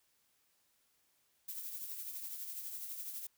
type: noise with tremolo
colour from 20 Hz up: violet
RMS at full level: -42 dBFS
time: 1.48-3.27 s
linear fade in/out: 5 ms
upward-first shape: triangle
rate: 12 Hz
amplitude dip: 50%
effects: white hiss -75 dBFS RMS until 3.37 s